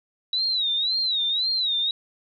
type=tone with vibrato; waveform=sine; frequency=3887 Hz; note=B7; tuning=28 cents flat; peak=-21 dBFS; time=0.33-1.91 s; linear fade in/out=2 ms; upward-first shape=sine; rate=1.9 Hz; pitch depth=140 cents each way; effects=none